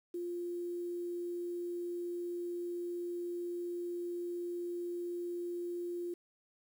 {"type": "tone with quantisation", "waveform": "sine", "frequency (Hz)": 349.3, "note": "F4", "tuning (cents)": 0, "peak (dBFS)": -36, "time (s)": [0.14, 6.14], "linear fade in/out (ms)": 5, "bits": 10, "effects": []}